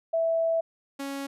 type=tone pair in turn; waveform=sine / sawtooth; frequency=658 / 276.7 Hz; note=E5 / C#4; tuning=-3 / -3 cents; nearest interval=octave + minor third; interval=1500 cents; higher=first; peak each=-22 / -28 dBFS; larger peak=first; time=0.13-0.61 / 0.99-1.27 s; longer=first; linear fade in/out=10 ms; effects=resampled to 32000 Hz